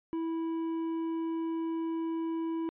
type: tone with hard clipping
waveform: triangle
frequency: 327.8 Hz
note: E4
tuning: 10 cents flat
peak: -32 dBFS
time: 0.13-2.69 s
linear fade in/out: 0 ms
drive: 9 dB
effects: resampled to 8000 Hz